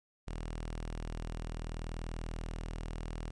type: tone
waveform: sawtooth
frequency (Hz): 40.37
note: E1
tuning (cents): -35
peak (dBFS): -34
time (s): 0.27-3.31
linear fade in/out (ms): 10
effects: resampled to 22050 Hz + 12-bit